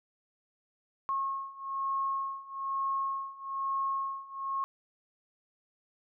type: beating tone pair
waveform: sine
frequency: 1086 / 1087.1 Hz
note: C#6 / C#6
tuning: -36 / -34 cents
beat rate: 1.1 Hz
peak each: -35 / -33 dBFS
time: 1.09-4.64 s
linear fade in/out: 0 ms
effects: none